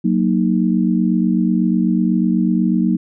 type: chord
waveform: sine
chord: D# minor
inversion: first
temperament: equal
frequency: 185 / 233.1 / 311.1 Hz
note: F#3 / A#3 / D#4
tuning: 0 / 0 / 0 cents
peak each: -16 / -17 / -20 dBFS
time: 0.04-2.97 s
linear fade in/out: 10 ms
effects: none